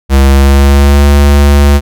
square tone with pitch glide, 68 to 71.3 Hz, C#2 to C#2, -33 to +49 cents, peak -3 dBFS, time 0.09-1.81 s, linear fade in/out 50 ms, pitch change +82 cents, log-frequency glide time 0.23-1.07 s, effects none

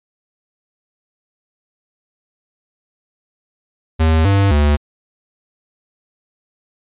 square tone with pitch steps, 79.9 / 98.9 / 73.4 Hz, D#2 / G2 / D2, +47 / +16 / 0 cents, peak -11 dBFS, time 3.99-4.77 s, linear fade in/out 20 ms, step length 260 ms, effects resampled to 8000 Hz

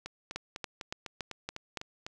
two click trains, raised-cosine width 0.2 ms, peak -22 / -18 dBFS, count 9 / 6, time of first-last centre 0.06-2.065 / 0.36-1.772 s, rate 3.99 / 3.54 Hz, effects none

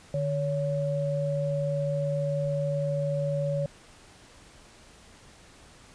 sine tone pair together, 149.28 / 563 Hz, D3 / C#5, +29 / +27 cents, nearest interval octave + major seventh, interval 2298 cents, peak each -28 dBFS, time 0.14-3.66 s, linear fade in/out 2 ms, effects pink hiss -53 dBFS RMS until 5.94 s + resampled to 22050 Hz

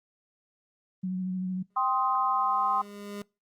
sine tone with vibrato, 185 Hz, F#3, in tune, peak -28 dBFS, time 1.03-1.63 s, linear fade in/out 10 ms, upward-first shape sine, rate 13 Hz, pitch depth 20 cents each way
25% pulse tone with exponential growth, 204.1 Hz, G#3, 30 cents flat, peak -31 dBFS, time 1.7-3.22 s, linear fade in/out 2 ms, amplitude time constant 330 ms
sine chord, C minor, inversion second, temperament just, 784.9 / 1046.5 / 1255.8 Hz, G5 / C6 / Eb6, +2 / 0 / +16 cents, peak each -29 / -26 / -29 dBFS, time 1.76-2.82 s, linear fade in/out 10 ms
effects noise-tail reverb RT60 0.3 s tail -26 dB re dry + Opus 32 kbps

